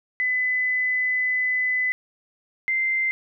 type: tone pair in turn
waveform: sine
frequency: 2008 / 2083 Hz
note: B6 / C7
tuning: +28 / -8 cents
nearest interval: minor second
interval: 64 cents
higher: second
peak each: -20 dBFS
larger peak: neither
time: 0.2-1.92 / 2.68-3.11 s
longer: first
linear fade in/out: 0 ms
effects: none